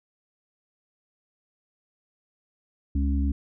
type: harmonic tone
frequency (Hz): 69.6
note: C#2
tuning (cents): +8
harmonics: 1 / 3 / 4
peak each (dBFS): -22 / -32 / -30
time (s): 2.95-3.32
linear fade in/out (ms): 5
effects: none